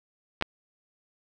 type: clicks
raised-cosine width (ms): 0.3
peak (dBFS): -15 / -8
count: 2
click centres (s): 0.412 / 0.424
effects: none